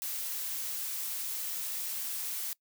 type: noise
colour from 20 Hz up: blue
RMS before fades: -36 dBFS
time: 0.02-2.53 s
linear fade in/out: 0 ms
effects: noise-tail reverb RT60 0.1 s tail -23 dB re dry